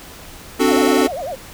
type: chord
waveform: square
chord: D dominant seventh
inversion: third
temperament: equal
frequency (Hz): 261.6 / 293.7 / 370 / 440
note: C4 / D4 / F#4 / A4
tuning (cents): 0 / 0 / 0 / 0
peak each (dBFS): -19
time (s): 0.59-1.08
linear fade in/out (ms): 20
type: tone with vibrato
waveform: sine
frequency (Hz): 620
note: D#5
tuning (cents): -6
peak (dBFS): -23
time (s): 0.67-1.36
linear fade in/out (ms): 20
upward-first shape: sine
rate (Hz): 10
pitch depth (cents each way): 290
effects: pink hiss -38 dBFS RMS until 1.53 s